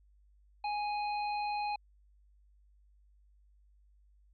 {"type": "harmonic tone", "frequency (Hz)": 830.6, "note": "G#5", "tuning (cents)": 0, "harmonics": [1, 3, 5], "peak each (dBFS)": [-32, -42, -46], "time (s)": [0.64, 1.76], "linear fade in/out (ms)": 5, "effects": ["added 50 Hz sine -61 dBFS peak until 4.33 s", "MP3 64 kbps"]}